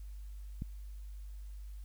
click, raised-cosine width 5 ms, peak -26 dBFS, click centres 0.621 s, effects added 50 Hz sine -43 dBFS peak until 1.84 s + white hiss -68 dBFS RMS until 1.84 s

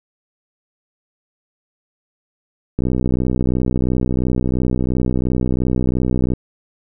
click train, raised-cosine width 3 ms, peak -6 dBFS, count 224, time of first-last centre 2.79-6.335 s, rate 62.9 Hz, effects none

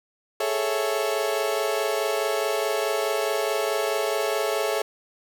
35% pulse chord, A major seventh, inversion third, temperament equal, 415.3 / 440 / 554.4 / 659.3 Hz, G#4 / A4 / C#5 / E5, 0 / 0 / 0 / 0 cents, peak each -27 dBFS, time 0.4-4.82 s, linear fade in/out 5 ms, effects none

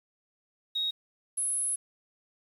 sine tone pair in turn, 3770 / 10663 Hz, A#7 / E9, +19 / +19 cents, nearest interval octave + tritone, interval 1800 cents, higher second, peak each -27 dBFS, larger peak neither, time 0.75-0.91 / 1.37-1.76 s, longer second, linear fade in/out 10 ms, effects 9-bit

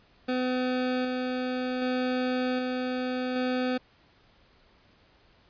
25% pulse tone with tremolo, 253.3 Hz, B3, 44 cents sharp, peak -22 dBFS, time 0.28-3.78 s, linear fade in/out 10 ms, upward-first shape square, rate 0.65 Hz, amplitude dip 25%, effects pink hiss -61 dBFS RMS until 5.49 s + resampled to 11025 Hz

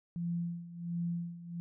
sine tone with tremolo, 171.4 Hz, F3, 32 cents flat, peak -31 dBFS, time 0.16-1.6 s, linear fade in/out 0 ms, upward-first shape sine, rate 1.4 Hz, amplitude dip 80%, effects none

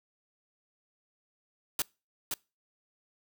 white noise with echo, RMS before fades -29 dBFS, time 1.79-1.82 s, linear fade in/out 2 ms, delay 520 ms, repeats 1, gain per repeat -4 dB, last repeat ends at 2.34 s, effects noise-tail reverb RT60 0.3 s tail -26 dB re dry

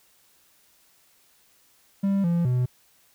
triangle tone with pitch steps, 197.1 / 171.1 / 125 Hz, G3 / F3 / B2, +10 / -35 / +21 cents, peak -18 dBFS, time 2.03-2.66 s, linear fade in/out 10 ms, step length 210 ms, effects white hiss -61 dBFS RMS until 3.14 s

